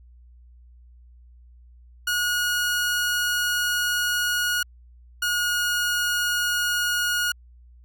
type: tone pair in turn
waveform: sawtooth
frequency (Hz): 1447 / 1441.8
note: F#6 / F#6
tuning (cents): -39 / -45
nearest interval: unison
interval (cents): 6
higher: first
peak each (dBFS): -18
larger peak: neither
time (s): 2.07-4.63 / 5.22-7.32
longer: first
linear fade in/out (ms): 5
effects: added 60 Hz sine -47 dBFS peak until 7.84 s